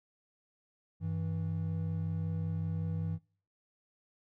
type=tone pair together; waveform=triangle; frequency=97.07 / 162.4 Hz; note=G2 / E3; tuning=-16 / -26 cents; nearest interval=major sixth; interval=890 cents; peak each=-33 / -33 dBFS; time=1-3.19 s; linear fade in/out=50 ms; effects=noise-tail reverb RT60 0.4 s tail -21 dB re dry